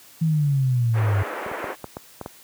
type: exponential sweep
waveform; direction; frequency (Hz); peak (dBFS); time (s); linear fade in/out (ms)
sine; down; 164.81 to 97.2; -17; 0.21-1.23; 10
type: band-pass noise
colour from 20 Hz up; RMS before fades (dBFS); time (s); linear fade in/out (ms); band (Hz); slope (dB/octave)
pink; -31; 0.93-1.76; 50; 350 to 2100; 24
type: clicks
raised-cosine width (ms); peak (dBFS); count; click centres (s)
1; -17; 7; 1.463 / 1.515 / 1.642 / 1.843 / 1.969 / 2.213 / 2.261
effects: white hiss -49 dBFS RMS until 2.43 s + high-pass 60 Hz 12 dB/octave